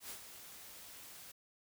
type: noise with ADSR envelope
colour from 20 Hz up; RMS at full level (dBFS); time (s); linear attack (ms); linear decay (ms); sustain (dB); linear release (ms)
white; -45; 0-1.32; 96; 90; -8; 9
effects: none